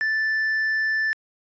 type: tone with tanh clipping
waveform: sine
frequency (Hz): 1760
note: A6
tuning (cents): 0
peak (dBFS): -21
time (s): 0.01-1.13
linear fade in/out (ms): 0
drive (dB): 3
effects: resampled to 16000 Hz